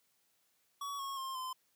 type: tone with pitch steps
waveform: square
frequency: 1128 / 1094.6 / 1062.2 / 1030.8 Hz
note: C#6 / C#6 / C6 / C6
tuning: +30 / -22 / +26 / -26 cents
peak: -39 dBFS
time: 0.81-1.53 s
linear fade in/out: 5 ms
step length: 180 ms
effects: white hiss -75 dBFS RMS until 1.75 s + high-pass 80 Hz 12 dB/octave